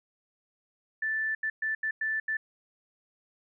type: tone bursts at uneven times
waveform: sine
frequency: 1760 Hz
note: A6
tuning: in tune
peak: -27 dBFS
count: 6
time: 1.02-1.35 / 1.43-1.5 / 1.62-1.75 / 1.83-1.91 / 2.01-2.2 / 2.28-2.37 s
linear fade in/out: 5 ms
effects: none